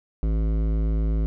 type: tone with hard clipping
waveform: triangle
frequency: 54 Hz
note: A1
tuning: 32 cents flat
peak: -22 dBFS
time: 0.23-1.26 s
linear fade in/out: 0 ms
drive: 18 dB
effects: none